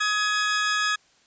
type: tone pair together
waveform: sawtooth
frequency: 1260.1 / 1678 Hz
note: D#6 / G#6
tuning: +22 / +17 cents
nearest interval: perfect fourth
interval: 495 cents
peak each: -22 / -20 dBFS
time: 0-0.96 s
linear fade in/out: 10 ms
effects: white hiss -60 dBFS RMS until 1.26 s + resampled to 16000 Hz